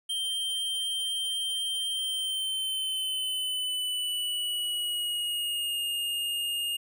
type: tone with pitch glide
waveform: square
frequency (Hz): 3148 to 2837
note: G7 to F7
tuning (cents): +7 to +27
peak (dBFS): -29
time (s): 0.09-6.77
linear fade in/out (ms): 10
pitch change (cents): -180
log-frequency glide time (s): 1.93-5.81
effects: none